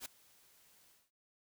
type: noise with ADSR envelope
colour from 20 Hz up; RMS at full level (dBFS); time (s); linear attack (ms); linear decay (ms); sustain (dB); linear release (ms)
white; -42; 0-1.11; 56; 6; -24; 200
effects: none